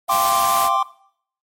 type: noise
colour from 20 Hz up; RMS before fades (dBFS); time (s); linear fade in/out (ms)
white; -25; 0.08-0.7; 50
type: tone with vibrato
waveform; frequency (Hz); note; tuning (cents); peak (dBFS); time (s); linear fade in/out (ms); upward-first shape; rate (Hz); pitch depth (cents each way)
sine; 685; F5; -34; -25; 0.08-0.77; 10; square; 16; 23
type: chord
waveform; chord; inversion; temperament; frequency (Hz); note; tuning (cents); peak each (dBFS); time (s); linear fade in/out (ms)
triangle; G suspended fourth; none; equal; 784 / 1046.5 / 1174.7; G5 / C6 / D6; 0 / 0 / 0; -20 / -18 / -18; 0.09-0.83; 5
effects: noise-tail reverb RT60 0.6 s tail -18 dB re dry + MP3 64 kbps